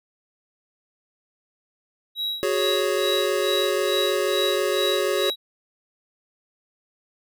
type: tone with tremolo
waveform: triangle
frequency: 3865 Hz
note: B7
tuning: 38 cents flat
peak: -22 dBFS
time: 2.15-5.36 s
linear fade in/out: 50 ms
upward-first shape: sine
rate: 2.3 Hz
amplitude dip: 100%
type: chord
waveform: square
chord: F# suspended second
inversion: none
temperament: just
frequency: 370 / 416.2 / 555 Hz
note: F#4 / G#4 / C#5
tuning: 0 / +4 / +2 cents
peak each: -26 dBFS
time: 2.43-5.3 s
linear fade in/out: 0 ms
effects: none